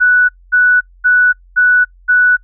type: tone bursts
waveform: sine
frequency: 1480 Hz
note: F#6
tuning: in tune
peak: -6 dBFS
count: 5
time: 0-2.37 s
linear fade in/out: 20 ms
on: 290 ms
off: 230 ms
effects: noise-tail reverb RT60 0.1 s tail -25 dB re dry + added 44 Hz sine -41 dBFS peak until 2.43 s